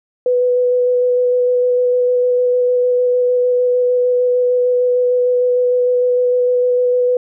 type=tone with vibrato; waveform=sine; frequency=495.5 Hz; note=B4; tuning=6 cents sharp; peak=-11 dBFS; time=0.26-7.17 s; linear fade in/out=2 ms; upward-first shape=square; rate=6.6 Hz; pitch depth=8 cents each way; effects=none